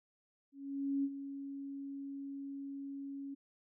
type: tone with ADSR envelope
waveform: sine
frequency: 277.2 Hz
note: C#4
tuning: in tune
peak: -30 dBFS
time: 0.52-3.35 s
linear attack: 520 ms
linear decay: 50 ms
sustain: -11 dB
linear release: 15 ms
effects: none